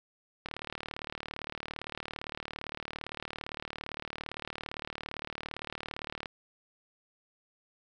click train, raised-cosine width 0.3 ms, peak -21 dBFS, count 219, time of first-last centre 0.46-6.258 s, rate 37.6 Hz, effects none

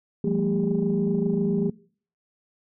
sine tone cluster, 170.8 / 196.2 / 223.6 / 401.4 Hz, F3 / G3 / A3 / G4, -38 / +2 / +28 / +41 cents, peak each -26 dBFS, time 0.24-1.7 s, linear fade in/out 5 ms, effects noise-tail reverb RT60 0.5 s tail -23 dB re dry + tanh soft clip ceiling -13 dBFS

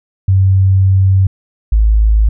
sine tone pair in turn, 95.6 / 53.72 Hz, G2 / A1, -43 / -41 cents, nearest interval minor seventh, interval 998 cents, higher first, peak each -6 dBFS, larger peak neither, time 0.28-1.27 / 1.72-2.29 s, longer first, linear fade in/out 5 ms, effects none

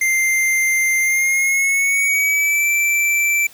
square tone with pitch glide, 2093 to 2336 Hz, C7 to D7, 0 to -10 cents, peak -15 dBFS, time 0.01-3.47 s, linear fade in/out 5 ms, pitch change +190 cents, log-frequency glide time 1-2.68 s, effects white hiss -45 dBFS RMS until 3.53 s

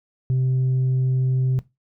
sine tone, 129.5 Hz, C3, 17 cents flat, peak -15 dBFS, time 0.3-1.59 s, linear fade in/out 0 ms, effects noise-tail reverb RT60 0.2 s tail -18 dB re dry + tanh soft clip ceiling -16 dBFS

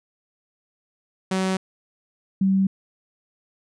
sawtooth / sine tone pair in turn, 188.7 / 192.55 Hz, F#3 / G3, +34 / -31 cents, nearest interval unison, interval 35 cents, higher second, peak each -17 / -16 dBFS, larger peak second, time 1.31-1.57 / 2.41-2.67 s, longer neither, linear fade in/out 5 ms, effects resampled to 22050 Hz

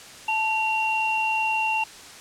sine tone pair together, 877.6 / 2751 Hz, A5 / F7, -5 / -27 cents, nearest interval octave + minor sixth, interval 1978 cents, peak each -24 dBFS, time 0.28-1.84 s, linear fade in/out 5 ms, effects white hiss -43 dBFS RMS until 2.2 s + low-pass 8000 Hz 12 dB/octave

